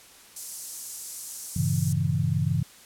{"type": "high-pass noise", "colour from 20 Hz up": "pink", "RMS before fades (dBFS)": -36, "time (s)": [0.36, 1.93], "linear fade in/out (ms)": 5, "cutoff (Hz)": 6300, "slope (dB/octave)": 24}
{"type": "chord", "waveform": "sine", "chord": "G diminished seventh", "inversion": "none", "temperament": "equal", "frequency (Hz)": [98, 116.54, 138.59, 164.81], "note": ["G2", "Bb2", "Db3", "Fb3"], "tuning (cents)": [0, 0, 0, 0], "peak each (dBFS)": [-28, -31, -26, -27], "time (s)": [1.56, 2.63], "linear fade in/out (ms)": 5}
{"effects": ["white hiss -51 dBFS RMS until 2.85 s", "low-pass 12000 Hz 12 dB/octave"]}